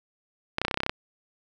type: clicks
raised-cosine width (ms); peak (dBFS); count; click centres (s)
0.3; -9; 11; 0.584 / 0.616 / 0.65 / 0.682 / 0.712 / 0.743 / 0.774 / 0.804 / 0.834 / 0.864 / 0.895
effects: none